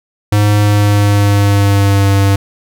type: tone with pitch glide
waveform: square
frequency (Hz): 103.83 to 98.8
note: G#2 to G2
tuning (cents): 0 to +14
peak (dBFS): -8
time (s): 0.32-2.36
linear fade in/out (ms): 5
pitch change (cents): -86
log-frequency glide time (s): 0.6-2.09
effects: none